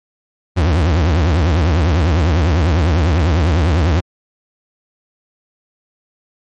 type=tone with vibrato; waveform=40% pulse; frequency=81.3 Hz; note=E2; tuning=23 cents flat; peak=-10 dBFS; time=0.56-4.01 s; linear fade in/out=20 ms; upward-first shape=triangle; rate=10 Hz; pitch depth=280 cents each way; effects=low-pass 5000 Hz 12 dB/octave + MP3 48 kbps